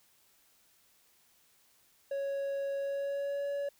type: tone with pitch glide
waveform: triangle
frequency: 554.4 to 566 Hz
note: C#5 to C#5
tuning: 0 to +36 cents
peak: -30 dBFS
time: 2.11-3.69 s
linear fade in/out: 5 ms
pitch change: +36 cents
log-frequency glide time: 2.78-3.47 s
effects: white hiss -67 dBFS RMS until 3.79 s